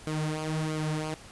sawtooth tone with flanger, 155.56 Hz, D#3, in tune, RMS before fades -31 dBFS, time 0.07-1.14 s, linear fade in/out 0 ms, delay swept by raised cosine 1.1 to 5.9 ms, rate 1.5 Hz, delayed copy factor -0.65, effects pink hiss -49 dBFS RMS until 1.31 s + resampled to 24000 Hz

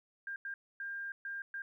sine tone bursts at uneven times, 1600 Hz, G6, 35 cents sharp, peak -38 dBFS, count 5, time 0.27-0.36 / 0.45-0.54 / 0.8-1.12 / 1.25-1.42 / 1.54-1.62 s, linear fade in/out 2 ms, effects 13-bit

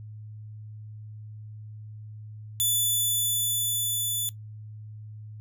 5% pulse tone with level ramp, 3484 Hz, A7, 18 cents flat, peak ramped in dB -14 to -19 dBFS, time 2.6-4.29 s, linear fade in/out 0 ms, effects noise-tail reverb RT60 0.1 s tail -17 dB re dry + added 107 Hz sine -39 dBFS peak until 5.4 s

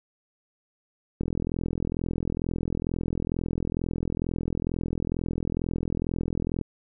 click train, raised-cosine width 3 ms, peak -15 dBFS, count 229, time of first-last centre 1.21-6.613 s, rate 42.2 Hz, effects none

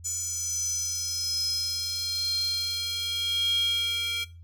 square tone with high-pass filter sweep, 465.4 Hz, A#4, 3 cents flat, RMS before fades -29 dBFS, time 0.04-4.25 s, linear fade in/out 20 ms, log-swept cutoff 6900 to 2800 Hz, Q 9.2, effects noise-tail reverb RT60 0.3 s tail -18 dB re dry + added 85 Hz sine -44 dBFS peak until 4.43 s

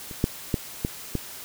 clicks, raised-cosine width 3 ms, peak -25 / -7 / -9 / -11 / -12 dBFS, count 5, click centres 0.112 / 0.241 / 0.542 / 0.849 / 1.153 s, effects white hiss -40 dBFS RMS until 1.44 s

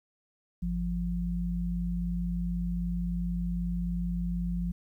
sine tone pair together, 51.91 / 174.61 Hz, G#1 / F3, 0 / 0 cents, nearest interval octave + major sixth, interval 2100 cents, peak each -32 / -30 dBFS, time 0.62-4.72 s, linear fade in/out 10 ms, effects 11-bit

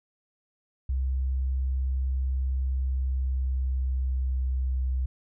sine tone with pitch glide, 65.41 to 64.29 Hz, C2 to C2, 0 to -30 cents, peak -24 dBFS, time 0.89-5.06 s, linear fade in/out 5 ms, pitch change -30 cents, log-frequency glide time 2.66-4.81 s, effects none

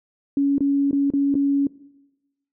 sine tone with dropouts, 280 Hz, C#4, 18 cents sharp, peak -16 dBFS, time 0.37-1.67 s, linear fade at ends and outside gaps 2 ms, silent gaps 0.582-0.606 / 0.911-0.929 / 1.103-1.136 / 1.343-1.352 s, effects noise-tail reverb RT60 1.0 s tail -20 dB re dry

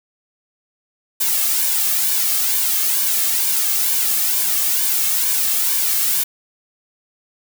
blue noise with flanger, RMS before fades -18 dBFS, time 1.2-6.24 s, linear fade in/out 10 ms, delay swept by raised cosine 1.5 to 2.09 ms, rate 2.2 Hz, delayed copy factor -0.65, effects none

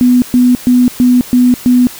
sine tone bursts, 247.9 Hz, B3, 7 cents sharp, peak -4 dBFS, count 6, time 0.01-1.87 s, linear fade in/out 0 ms, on 210 ms, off 120 ms, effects white hiss -30 dBFS RMS until 1.99 s

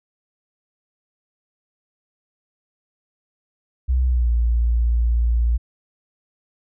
sine tone with pitch glide, 63.5 to 58.23 Hz, B1 to A#1, +49 to -1 cents, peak -15 dBFS, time 3.88-5.58 s, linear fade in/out 20 ms, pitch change -150 cents, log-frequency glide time 4.05-4.3 s, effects none

